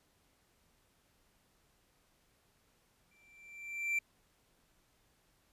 triangle tone with exponential growth, 2349 Hz, D7, in tune, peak -27 dBFS, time 3.11-3.99 s, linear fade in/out 5 ms, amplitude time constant 190 ms, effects pink hiss -72 dBFS RMS until 5.52 s + resampled to 32000 Hz

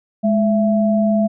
sine tone pair together, 210 / 666.7 Hz, G#3 / E5, +19 / +19 cents, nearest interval octave + minor sixth, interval 2000 cents, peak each -14 / -18 dBFS, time 0.23-1.28 s, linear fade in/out 20 ms, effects none

